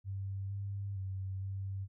sine tone with pitch steps, 97.5 / 99.5 / 95.6 / 97.1 Hz, G2 / G2 / G2 / G2, -9 / +26 / -43 / -16 cents, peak -36 dBFS, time 0.04-1.88 s, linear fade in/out 50 ms, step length 460 ms, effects none

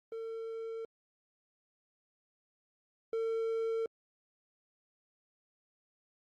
triangle tone pair in turn, 451.7 / 451.7 Hz, A4 / A4, +45 / +45 cents, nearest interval unison, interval 0 cents, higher neither, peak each -36 / -29 dBFS, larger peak second, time 0.12-0.85 / 3.13-3.86 s, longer neither, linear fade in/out 2 ms, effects Opus 32 kbps

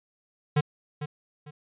square tone with echo, 148.9 Hz, D3, 24 cents sharp, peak -20 dBFS, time 0.56-0.61 s, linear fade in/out 10 ms, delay 450 ms, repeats 2, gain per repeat -11 dB, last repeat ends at 1.51 s, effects resampled to 8000 Hz

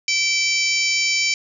harmonic tone with a mistuned harmonic, 772 Hz, G5, 27 cents flat, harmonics 3 / 4 / 5 / 6 / 7 / 8 / 9, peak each -20 / -30 / -31 / -25 / -25 / -29 / -27 dBFS, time 0.08-1.34 s, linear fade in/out 2 ms, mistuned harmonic 5, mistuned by +34 cents, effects none

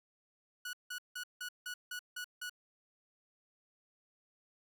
sawtooth tone bursts, 1468 Hz, F#6, 14 cents flat, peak -36 dBFS, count 8, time 0.65-2.496 s, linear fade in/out 5 ms, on 82 ms, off 170 ms, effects none

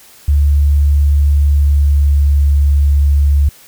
sine tone with pitch glide, 72.1 to 71.4 Hz, D2 to D2, -31 to -48 cents, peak -7 dBFS, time 0.28-3.49 s, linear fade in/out 5 ms, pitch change -17 cents, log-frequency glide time 1.3-2.36 s, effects white hiss -42 dBFS RMS until 3.67 s

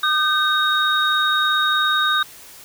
sine tone cluster, 1220 / 1543 / 3745 Hz, D#6 / G6 / A#7, -34 / -28 / +7 cents, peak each -20 dBFS, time 0.03-2.23 s, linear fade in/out 5 ms, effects white hiss -42 dBFS RMS until 2.64 s

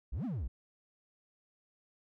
triangle exponential two-way sweep, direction up then down, 46.25 to 277.2 to 49.66 Hz, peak -32 dBFS, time 0.12-0.48 s, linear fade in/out 10 ms, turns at 0.25 s, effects none

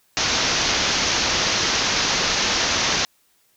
white low-pass noise, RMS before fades -21 dBFS, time 0.17-3.05 s, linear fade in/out 0 ms, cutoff 6500 Hz, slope 96 dB/octave, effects white hiss -62 dBFS RMS until 3.56 s

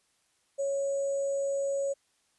sine tone with sample-and-hold, 554.4 Hz, C#5, in tune, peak -27 dBFS, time 0.58-1.94 s, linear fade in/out 20 ms, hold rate 7350 Hz, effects white hiss -71 dBFS RMS until 2.38 s + resampled to 24000 Hz

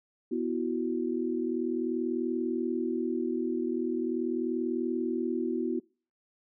sine chord, B suspended fourth, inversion none, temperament equal, 246.9 / 329.6 / 370 Hz, B3 / E4 / F#4, 0 / 0 / 0 cents, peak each -32 dBFS, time 0.31-5.8 s, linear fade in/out 10 ms, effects noise-tail reverb RT60 0.4 s tail -26 dB re dry

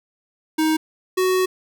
square tone pair in turn, 314.5 / 371.5 Hz, D#4 / F#4, +19 / +7 cents, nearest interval minor third, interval 288 cents, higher second, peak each -17 dBFS, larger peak neither, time 0.58-0.77 / 1.17-1.46 s, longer second, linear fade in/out 10 ms, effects none

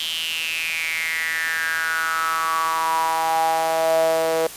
sawtooth tone with high-pass filter sweep, 162.3 Hz, E3, 27 cents flat, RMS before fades -22 dBFS, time 0-4.47 s, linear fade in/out 2 ms, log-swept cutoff 3200 to 530 Hz, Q 7.8, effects white hiss -37 dBFS RMS until 4.56 s + resampled to 32000 Hz

